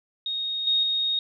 sine tone with level steps, 3729 Hz, A#7, in tune, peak -26 / -19 / -22 dBFS, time 0.26-1.19 s, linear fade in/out 2 ms, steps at 0.67 / 0.83 s, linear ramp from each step 2 ms, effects none

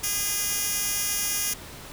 10% pulse tone with high-pass filter, 408.3 Hz, G#4, 29 cents flat, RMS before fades -27 dBFS, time 0.03-1.54 s, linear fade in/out 10 ms, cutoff 5500 Hz, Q 0.57, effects pink hiss -42 dBFS RMS until 1.92 s

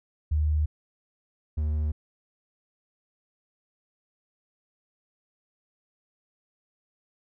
sine / triangle tone pair in turn, 76.1 / 76.1 Hz, D#2 / D#2, -38 / -38 cents, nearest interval unison, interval 0 cents, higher neither, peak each -21 / -22 dBFS, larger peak first, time 0.31-0.66 / 1.57-1.92 s, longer neither, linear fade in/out 10 ms, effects none

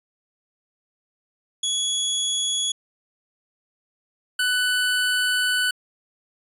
25% pulse tone pair in turn, 3365 / 1493.3 Hz, G#7 / F#6, +22 / +16 cents, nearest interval octave + major second, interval 1406 cents, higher first, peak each -18 / -16 dBFS, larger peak second, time 1.63-2.72 / 4.39-5.71 s, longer second, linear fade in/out 5 ms, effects resampled to 32000 Hz

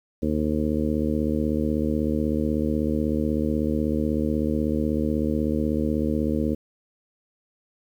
harmonic tone, 76.2 Hz, D#2, 36 cents flat, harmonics 1 / 2 / 3 / 4 / 5 / 6 / 7, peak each -29 / -32 / -25 / -27 / -34 / -31 / -33 dBFS, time 0.22-6.55 s, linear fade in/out 10 ms, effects 9-bit

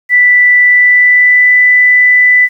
sine tone with pitch glide, 1975.5 to 1990.4 Hz, B6 to B6, 0 to +13 cents, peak -3 dBFS, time 0.09-2.49 s, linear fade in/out 50 ms, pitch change +13 cents, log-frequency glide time 0.61-1.54 s, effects 7-bit

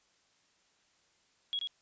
sine tone with echo, 3322 Hz, G#7, in tune, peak -31 dBFS, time 1.53-1.59 s, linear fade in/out 0 ms, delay 83 ms, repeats 1, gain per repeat -3 dB, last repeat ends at 1.673 s, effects white hiss -70 dBFS RMS until 1.81 s + resampled to 16000 Hz

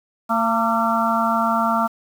harmonic tone with a mistuned harmonic, 227 Hz, A#3, 46 cents flat, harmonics 1 / 3 / 4 / 5 / 6, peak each -23 / -23 / -23 / -23 / -23 dBFS, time 0.29-1.88 s, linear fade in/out 20 ms, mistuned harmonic 5, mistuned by +50 cents, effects 7-bit

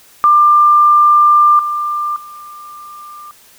sine tone with level steps, 1192 Hz, D6, 25 cents sharp, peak -5 / -15 / -30 dBFS, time 0.24-3.31 s, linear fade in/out 0 ms, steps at 1.59 / 2.16 s, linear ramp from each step 2 ms, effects white hiss -45 dBFS RMS until 3.58 s

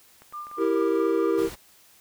clicks, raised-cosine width 0.5 ms, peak -33 dBFS, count 8, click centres 0.22 / 0.325 / 0.469 / 0.514 / 0.585 / 0.619 / 0.649 / 0.818 s
sine tone with tremolo, 1197 Hz, D6, 33 cents sharp, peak -32 dBFS, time 0.33-1.43 s, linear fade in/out 10 ms, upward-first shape sine, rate 4.6 Hz, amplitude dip 60%
triangle chord, E diminished, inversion none, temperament equal, 329.6 / 392 / 466.2 Hz, E4 / G4 / Bb4, 0 / 0 / 0 cents, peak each -23 dBFS, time 0.57-1.5 s, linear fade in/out 50 ms
pink noise, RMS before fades -40 dBFS, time 1.37-1.56 s, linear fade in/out 20 ms
effects white hiss -56 dBFS RMS until 2 s

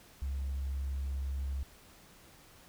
sine tone, 68.1 Hz, C#2, 30 cents flat, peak -31 dBFS, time 0.22-1.63 s, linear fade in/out 0 ms, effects tanh soft clip ceiling -30 dBFS + pink hiss -58 dBFS RMS until 2.68 s

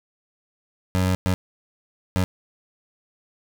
25% pulse tone bursts at uneven times, 92.5 Hz, F#2, in tune, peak -15 dBFS, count 3, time 0.95-1.15 / 1.26-1.34 / 2.16-2.24 s, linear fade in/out 0 ms, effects none

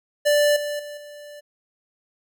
square tone with level steps, 587.3 Hz, D5, in tune, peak -16 / -26 / -34 / -39 dBFS, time 0.25-1.41 s, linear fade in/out 20 ms, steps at 0.56 / 0.79 / 0.97 s, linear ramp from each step 5 ms, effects none

